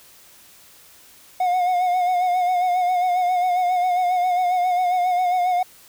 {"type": "tone with vibrato", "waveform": "triangle", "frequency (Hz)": 723, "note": "F#5", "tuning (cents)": -40, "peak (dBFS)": -15, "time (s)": [1.4, 5.63], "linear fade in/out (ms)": 5, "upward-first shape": "sine", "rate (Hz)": 7.4, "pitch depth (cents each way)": 44, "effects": ["white hiss -49 dBFS RMS until 5.88 s"]}